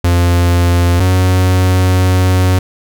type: tone pair in turn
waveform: 45% pulse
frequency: 87.31 / 92.18 Hz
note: F2 / F#2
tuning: 0 / -6 cents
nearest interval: minor second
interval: 94 cents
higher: second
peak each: -8 dBFS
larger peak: neither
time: 0.04-1 / 1-2.59 s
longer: second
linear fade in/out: 5 ms
effects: none